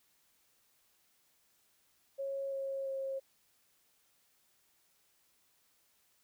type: tone with pitch steps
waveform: sine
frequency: 548 / 543.3 / 538.6 Hz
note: C#5 / C#5 / C#5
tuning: -20 / -35 / -50 cents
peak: -35 dBFS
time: 2.18-3.2 s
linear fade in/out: 20 ms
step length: 340 ms
effects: white hiss -72 dBFS RMS until 6.23 s